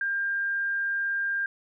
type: tone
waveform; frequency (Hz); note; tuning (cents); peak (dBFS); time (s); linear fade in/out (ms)
sine; 1599; G6; +34; -25; 0.01-1.46; 2
effects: none